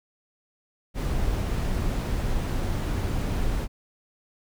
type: noise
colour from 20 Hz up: brown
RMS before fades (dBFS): -26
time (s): 0.94-3.68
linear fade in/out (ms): 50
effects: none